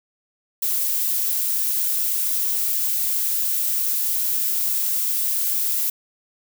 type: noise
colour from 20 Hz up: violet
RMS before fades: -22 dBFS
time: 0.62-5.9 s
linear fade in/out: 5 ms
effects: none